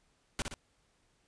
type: noise with echo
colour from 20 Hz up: pink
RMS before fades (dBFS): -33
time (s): 0.39-0.42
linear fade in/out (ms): 0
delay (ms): 60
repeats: 2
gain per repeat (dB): -5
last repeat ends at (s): 0.54
effects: pink hiss -72 dBFS RMS until 1.27 s + resampled to 22050 Hz